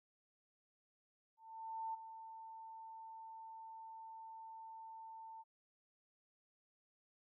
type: tone with ADSR envelope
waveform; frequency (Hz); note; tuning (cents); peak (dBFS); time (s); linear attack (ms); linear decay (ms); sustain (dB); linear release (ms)
sine; 895; A5; +29; -39; 1.37-5.44; 570; 13; -11; 34
effects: none